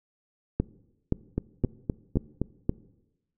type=two click trains; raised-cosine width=3 ms; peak=-13 / -10 dBFS; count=5 / 5; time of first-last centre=1.38-2.416 / 0.6-2.694 s; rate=3.86 / 1.91 Hz; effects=noise-tail reverb RT60 1.0 s tail -21 dB re dry